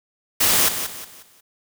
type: noise with echo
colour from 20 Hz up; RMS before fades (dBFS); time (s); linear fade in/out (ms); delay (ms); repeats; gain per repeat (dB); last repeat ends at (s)
white; -17; 0.4-0.69; 10; 180; 4; -9; 1.41
effects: none